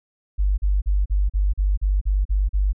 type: tone bursts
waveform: sine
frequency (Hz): 49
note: G1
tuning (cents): 0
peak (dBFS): -16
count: 10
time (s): 0.38-2.731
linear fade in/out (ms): 20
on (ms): 200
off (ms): 39
effects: none